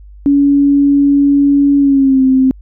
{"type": "tone with pitch glide", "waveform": "sine", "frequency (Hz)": [282.6, 262.2], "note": ["C#4", "C4"], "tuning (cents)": [34, 4], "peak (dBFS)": -6, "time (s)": [0.26, 2.51], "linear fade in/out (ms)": 0, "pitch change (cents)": -130, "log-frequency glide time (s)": [1.78, 2.23], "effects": ["added 50 Hz sine -33 dBFS peak until 2.61 s"]}